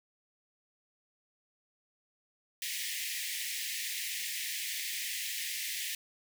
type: high-pass noise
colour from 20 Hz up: pink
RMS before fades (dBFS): -37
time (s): 2.62-5.95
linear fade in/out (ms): 2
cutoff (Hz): 1800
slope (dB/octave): 96
effects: none